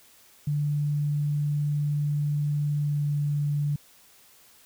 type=tone with pitch glide; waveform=sine; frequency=146.83 to 145.9 Hz; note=D3 to D3; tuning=0 to -11 cents; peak=-23 dBFS; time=0.47-3.76 s; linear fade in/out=5 ms; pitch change=-11 cents; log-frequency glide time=2.78-3.07 s; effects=white hiss -56 dBFS RMS until 4.65 s